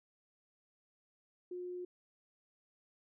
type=tone; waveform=sine; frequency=358.8 Hz; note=F4; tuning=47 cents sharp; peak=-40 dBFS; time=1.51-1.85 s; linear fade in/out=5 ms; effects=none